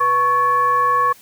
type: tone with frequency modulation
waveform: sine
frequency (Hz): 1108.7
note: C#6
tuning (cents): 0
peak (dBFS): -13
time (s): 0-1.13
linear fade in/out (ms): 10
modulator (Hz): 616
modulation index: 0.48
effects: white hiss -47 dBFS RMS until 1.21 s